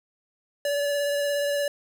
square tone with vibrato, 574 Hz, D5, 40 cents flat, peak -24 dBFS, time 0.65-1.68 s, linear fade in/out 2 ms, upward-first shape sine, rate 17 Hz, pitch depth 14 cents each way, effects none

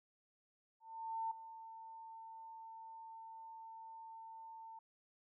sine tone with ADSR envelope, 899 Hz, A5, 37 cents sharp, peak -36 dBFS, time 0.8-4.79 s, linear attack 510 ms, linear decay 5 ms, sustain -14 dB, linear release 4 ms, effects none

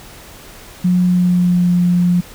sine tone with pitch glide, 180 to 176.7 Hz, F#3 to F3, -47 to +21 cents, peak -10 dBFS, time 0.84-2.21 s, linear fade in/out 10 ms, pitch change -32 cents, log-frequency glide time 1.02-1.69 s, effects pink hiss -38 dBFS RMS until 2.34 s

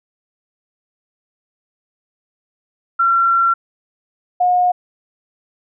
sine tone pair in turn, 1363 / 720.3 Hz, F6 / F#5, -43 / -47 cents, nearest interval major seventh, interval 1104 cents, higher first, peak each -11 dBFS, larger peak neither, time 2.99-3.54 / 4.4-4.72 s, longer first, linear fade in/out 10 ms, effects none

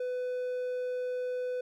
triangle tone, 500 Hz, B4, 21 cents sharp, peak -29 dBFS, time 0-1.61 s, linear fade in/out 5 ms, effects none

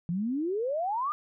sine exponential sweep, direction up, 164.1 to 1244.5 Hz, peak -27 dBFS, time 0.09-1.12 s, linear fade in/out 0 ms, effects none

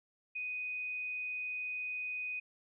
sine tone, 2493 Hz, D#7, 3 cents sharp, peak -36 dBFS, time 0.35-2.4 s, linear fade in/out 10 ms, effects none

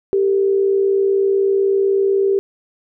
sine tone pair together, 392 / 452 Hz, G4 / A4, 0 / +47 cents, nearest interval major second, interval 247 cents, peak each -13 / -23 dBFS, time 0.13-2.39 s, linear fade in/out 0 ms, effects none

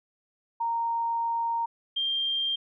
sine tone pair in turn, 927 / 3185 Hz, A#5 / G7, -10 / +27 cents, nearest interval octave + major sixth, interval 2137 cents, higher second, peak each -25 dBFS, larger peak neither, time 0.6-1.66 / 1.96-2.56 s, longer first, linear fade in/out 10 ms, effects none

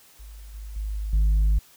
sine tone with level steps, 51.91 Hz, G#1, in tune, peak -39 / -34 / -26 / -14 dBFS, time 0.19-1.59 s, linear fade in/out 10 ms, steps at 0.54 / 0.76 / 1.13 s, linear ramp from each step 5 ms, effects tanh soft clip ceiling -16 dBFS + white hiss -54 dBFS RMS until 1.76 s

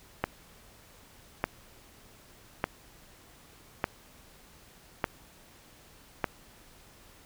click train, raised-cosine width 0.5 ms, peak -11 dBFS, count 6, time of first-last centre 0.24-6.242 s, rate 0.833 Hz, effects pink hiss -56 dBFS RMS until 7.25 s

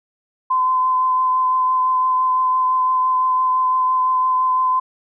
sine tone with vibrato, 1025 Hz, C6, 36 cents flat, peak -14 dBFS, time 0.5-4.8 s, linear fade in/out 10 ms, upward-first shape triangle, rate 5.9 Hz, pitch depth 15 cents each way, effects none

